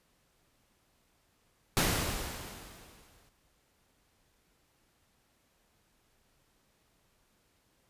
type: noise with exponential decay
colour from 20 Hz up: pink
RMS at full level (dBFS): -26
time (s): 1.77-3.29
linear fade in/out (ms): 0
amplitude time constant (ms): 330
effects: pink hiss -71 dBFS RMS until 7.89 s + resampled to 32000 Hz